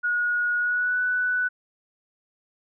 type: tone with pitch glide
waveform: sine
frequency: 1449 to 1488.9 Hz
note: F#6 to F#6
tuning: -37 to +10 cents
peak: -21 dBFS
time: 0.03-1.49 s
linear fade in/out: 20 ms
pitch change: +47 cents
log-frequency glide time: 0.58-1 s
effects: none